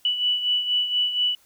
sine beating tone pair, 2960 / 2964.2 Hz, F#7 / F#7, 0 / +2 cents, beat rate 4.2 Hz, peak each -21 / -28 dBFS, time 0.05-1.35 s, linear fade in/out 2 ms, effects white hiss -59 dBFS RMS until 1.45 s

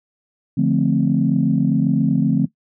sine chord, D minor seventh, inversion none, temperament equal, 146.83 / 174.61 / 220 / 261.6 Hz, D3 / F3 / A3 / C4, 0 / 0 / 0 / 0 cents, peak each -19 dBFS, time 0.57-2.46 s, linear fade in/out 10 ms, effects noise-tail reverb RT60 0.1 s tail -17 dB re dry + tanh soft clip ceiling -4 dBFS

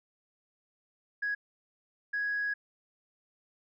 sine tone bursts at uneven times, 1663 Hz, G#6, 2 cents sharp, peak -28 dBFS, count 2, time 1.22-1.35 / 2.13-2.54 s, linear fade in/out 10 ms, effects tanh soft clip ceiling -25 dBFS

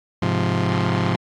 sawtooth chord, F minor, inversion first, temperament just, 104.77 / 130.96 / 174.61 Hz, Ab2 / C3 / F3, +16 / +2 / 0 cents, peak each -19 / -20 / -18 dBFS, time 0.22-1.16 s, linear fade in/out 5 ms, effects low-pass 4000 Hz 12 dB/octave + AAC 48 kbps

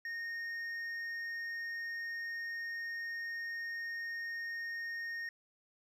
sine tone with hard clipping, 1848 Hz, A#6, 16 cents flat, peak -39 dBFS, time 0.05-5.29 s, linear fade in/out 2 ms, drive 4 dB, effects none

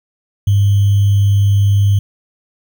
sine tone with sample-and-hold, 100.3 Hz, G2, 40 cents sharp, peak -8 dBFS, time 0.47-1.99 s, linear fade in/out 5 ms, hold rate 3150 Hz, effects none

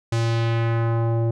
square tone with low-pass filter sweep, 115.2 Hz, A#2, 20 cents flat, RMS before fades -21 dBFS, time 0.12-1.31 s, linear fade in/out 5 ms, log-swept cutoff 7400 to 520 Hz, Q 1.2, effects none

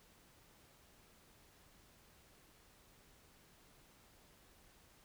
silence, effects pink hiss -66 dBFS RMS until 5.04 s

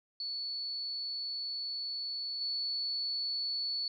sine tone with level steps, 4435 Hz, C#8, in tune, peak -35 / -32 dBFS, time 0.2-3.88 s, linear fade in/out 2 ms, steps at 2.41 s, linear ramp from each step 2 ms, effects none

